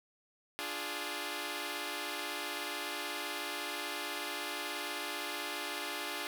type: chord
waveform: 5% pulse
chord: D diminished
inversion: none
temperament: equal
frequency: 293.7 / 349.2 / 415.3 Hz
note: D4 / F4 / Ab4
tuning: 0 / 0 / 0 cents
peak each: -30 dBFS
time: 0.59-6.27 s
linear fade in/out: 0 ms
effects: none